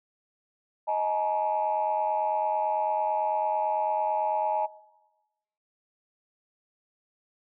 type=tone cluster; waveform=sine; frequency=626 / 851 / 940 Hz; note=D#5 / G#5 / A#5; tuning=+10 / +42 / +14 cents; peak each=-29 / -26 / -31 dBFS; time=0.87-4.67 s; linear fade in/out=20 ms; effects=noise-tail reverb RT60 1.0 s tail -19 dB re dry + tanh soft clip ceiling -17 dBFS